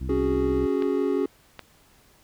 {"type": "harmonic tone", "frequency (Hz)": 65.41, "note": "C2", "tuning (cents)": 0, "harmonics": [1, 2, 3, 4, 5], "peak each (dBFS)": [-29, -35, -39, -41, -43], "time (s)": [0, 0.67], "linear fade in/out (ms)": 20}
{"type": "chord", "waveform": "triangle", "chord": "C# suspended fourth", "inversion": "none", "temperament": "equal", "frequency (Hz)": [277.2, 370, 415.3], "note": ["C#4", "F#4", "G#4"], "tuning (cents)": [0, 0, 0], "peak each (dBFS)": -24, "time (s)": [0.09, 1.26], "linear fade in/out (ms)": 5}
{"type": "clicks", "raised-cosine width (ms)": 0.3, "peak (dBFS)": -20, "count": 2, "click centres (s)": [0.823, 1.593]}
{"effects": ["pink hiss -58 dBFS RMS until 2.23 s"]}